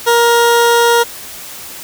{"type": "tone", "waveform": "20% pulse", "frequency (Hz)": 470.5, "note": "A#4", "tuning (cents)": 16, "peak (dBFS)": -3, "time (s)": [0.06, 1.04], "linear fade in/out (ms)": 20, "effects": ["white hiss -30 dBFS RMS until 1.83 s"]}